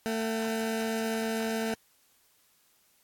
20% pulse tone pair together, 223.7 / 757 Hz, A3 / F#5, +29 / +39 cents, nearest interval octave + major sixth, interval 2110 cents, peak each -24 / -36 dBFS, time 0.06-1.74 s, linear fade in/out 0 ms, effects white hiss -66 dBFS RMS until 3.03 s + AAC 64 kbps

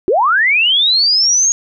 sine linear sweep, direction up, 330 to 6650 Hz, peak -9 dBFS, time 0.08-1.52 s, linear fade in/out 0 ms, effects none

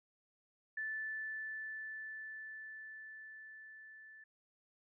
sine tone with level ramp, 1753 Hz, A6, 7 cents flat, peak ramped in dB -37 to -54 dBFS, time 0.77-4.24 s, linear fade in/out 5 ms, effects none

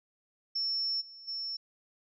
sine tone with level steps, 5400 Hz, E8, 41 cents sharp, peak -29 / -47 / -34 dBFS, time 0.55-1.57 s, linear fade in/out 10 ms, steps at 1 / 1.27 s, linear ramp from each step 20 ms, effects none

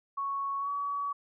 sine tone with pitch glide, 1108.7 to 1134.6 Hz, C#6 to C#6, 0 to +40 cents, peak -30 dBFS, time 0.17-1.13 s, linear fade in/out 10 ms, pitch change +40 cents, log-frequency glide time 0.59-0.69 s, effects none

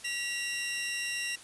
sawtooth tone pair together, 1938.6 / 2767 Hz, B6 / F7, -33 / -17 cents, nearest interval tritone, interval 616 cents, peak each -33 / -30 dBFS, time 0.04-1.36 s, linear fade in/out 10 ms, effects white hiss -50 dBFS RMS until 1.43 s + resampled to 24000 Hz

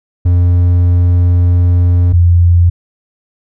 triangle / sine tone pair in turn, 88.2 / 86.84 Hz, F2 / F2, +18 / -9 cents, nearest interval unison, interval 27 cents, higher first, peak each -4 dBFS, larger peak neither, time 0.25-2.13 / 2.13-2.7 s, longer first, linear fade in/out 10 ms, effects none

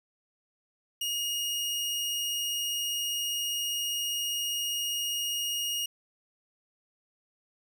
sawtooth tone, 2865 Hz, F7, 44 cents sharp, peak -26 dBFS, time 1.01-5.86 s, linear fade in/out 5 ms, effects none

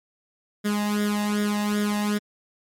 sawtooth tone with flanger, 207.7 Hz, G#3, in tune, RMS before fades -24 dBFS, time 0.64-2.19 s, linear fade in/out 20 ms, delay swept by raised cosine 0.57 to 1.11 ms, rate 2.6 Hz, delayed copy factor +0.8, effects MP3 64 kbps

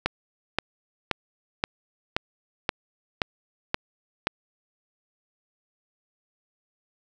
click train, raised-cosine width 0.3 ms, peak -6 dBFS, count 9, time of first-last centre 0.06-4.271 s, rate 1.9 Hz, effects none

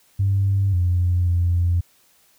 sine tone with pitch steps, 98.2 / 88.8 / 87.1 Hz, G2 / F2 / F2, +4 / +29 / -4 cents, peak -15 dBFS, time 0.19-1.81 s, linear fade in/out 10 ms, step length 540 ms, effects tanh soft clip ceiling -11 dBFS + white hiss -58 dBFS RMS until 2.38 s

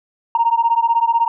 sine beating tone pair, 920 / 936 Hz, A#5 / A#5, -23 / +7 cents, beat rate 16 Hz, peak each -15 / -15 dBFS, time 0.35-1.28 s, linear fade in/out 2 ms, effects tanh soft clip ceiling -6 dBFS

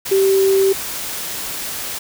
sine tone in noise, 387.6 Hz, G4, 20 cents flat, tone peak -11 dBFS, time 0.11-0.73 s, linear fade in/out 10 ms, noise white, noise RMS -26 dBFS, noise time 0.05-1.99 s, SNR +12 dB, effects none

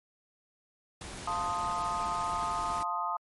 pink noise, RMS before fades -42 dBFS, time 1.01-2.83 s, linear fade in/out 2 ms
sine chord, F dominant seventh, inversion none, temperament equal with one note detuned, 698.5 / 883.1 / 1046.5 / 1244.5 Hz, F5 / A5 / C6 / Eb6, 0 / +6 / 0 / 0 cents, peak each -38 / -35 / -36 / -33 dBFS, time 1.27-3.17 s, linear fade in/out 5 ms
effects MP3 48 kbps

